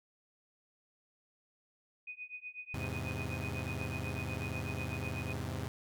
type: tone with tremolo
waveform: sine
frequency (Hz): 2489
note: D#7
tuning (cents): 0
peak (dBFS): -39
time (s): 2.07-5.33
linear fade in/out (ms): 5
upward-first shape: triangle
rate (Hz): 8.1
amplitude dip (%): 100
type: chord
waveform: sawtooth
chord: E augmented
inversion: none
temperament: equal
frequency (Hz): 82.41 / 103.83 / 130.81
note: E2 / G#2 / B#2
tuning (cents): 0 / 0 / 0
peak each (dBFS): -37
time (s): 2.74-5.68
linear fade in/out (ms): 0
effects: none